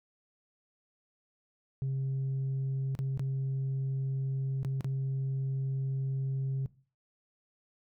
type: tone with dropouts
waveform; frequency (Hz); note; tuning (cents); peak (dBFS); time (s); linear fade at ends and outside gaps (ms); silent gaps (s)
sine; 134.3; C3; +46; -27; 1.82-6.66; 0; 2.951-2.99 / 3.175-3.195 / 4.631-4.648 / 4.808-4.845
effects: noise-tail reverb RT60 0.4 s tail -20 dB re dry + tanh soft clip ceiling -28 dBFS